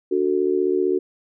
sine tone with amplitude modulation, 370 Hz, F#4, in tune, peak -13 dBFS, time 0.11-0.99 s, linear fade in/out 10 ms, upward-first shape sine, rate 75.5 Hz, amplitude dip 95%, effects none

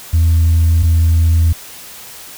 sine tone pair in turn, 82.41 / 82.41 Hz, E2 / E2, 0 / 0 cents, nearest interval unison, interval 0 cents, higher neither, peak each -6 dBFS, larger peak neither, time 0.13-0.83 / 0.83-1.53 s, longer neither, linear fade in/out 10 ms, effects tanh soft clip ceiling -6 dBFS + white hiss -34 dBFS RMS until 2.37 s

